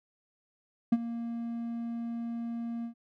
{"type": "tone with ADSR envelope", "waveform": "triangle", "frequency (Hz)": 233.1, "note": "A#3", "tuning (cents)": 0, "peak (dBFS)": -16, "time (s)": [0.92, 2.94], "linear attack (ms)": 7, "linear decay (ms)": 40, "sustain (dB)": -15, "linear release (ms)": 98, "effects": []}